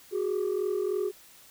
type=tone pair together; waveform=sine; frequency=370.2 / 413.4 Hz; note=F#4 / G#4; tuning=+1 / -8 cents; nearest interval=major second; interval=191 cents; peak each=-27 dBFS; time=0.11-1.12 s; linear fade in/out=50 ms; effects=tanh soft clip ceiling -23 dBFS + white hiss -54 dBFS RMS until 1.5 s